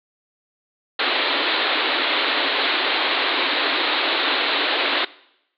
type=band-pass noise; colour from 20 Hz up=white; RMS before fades=-21 dBFS; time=0.99-5.05 s; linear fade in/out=5 ms; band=260 to 4200 Hz; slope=96 dB/octave; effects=noise-tail reverb RT60 0.8 s tail -20 dB re dry